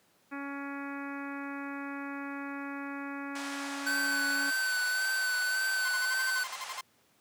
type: harmonic tone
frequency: 280 Hz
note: C#4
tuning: 18 cents sharp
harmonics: 1 / 2 / 3 / 4 / 5 / 6 / 7 / 8 / 9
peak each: -38 / -49 / -47 / -46 / -45 / -46 / -51 / -52 / -52 dBFS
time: 0.31-4.51 s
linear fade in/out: 20 ms
type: band-pass noise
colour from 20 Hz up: pink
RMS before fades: -43 dBFS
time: 3.35-6.81 s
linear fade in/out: 5 ms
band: 730 to 8900 Hz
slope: 24 dB/octave
type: tone with vibrato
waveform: square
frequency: 1516 Hz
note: F#6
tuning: 42 cents sharp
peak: -29 dBFS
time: 3.86-6.44 s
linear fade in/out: 10 ms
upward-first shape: sine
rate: 1.8 Hz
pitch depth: 29 cents each way
type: tone bursts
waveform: sawtooth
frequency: 1046.5 Hz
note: C6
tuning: in tune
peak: -33 dBFS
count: 12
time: 5.85-6.811 s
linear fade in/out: 5 ms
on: 37 ms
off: 47 ms
effects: pink hiss -67 dBFS RMS until 7.2 s + high-pass 150 Hz 12 dB/octave